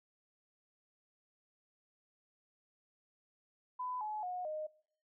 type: tone with pitch steps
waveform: sine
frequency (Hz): 1002 / 852.4 / 725.1 / 616.8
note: B5 / G#5 / F#5 / D#5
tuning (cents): +25 / +45 / -35 / -15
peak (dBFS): -37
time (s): 3.79-4.67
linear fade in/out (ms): 10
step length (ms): 220
effects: noise-tail reverb RT60 0.6 s tail -23 dB re dry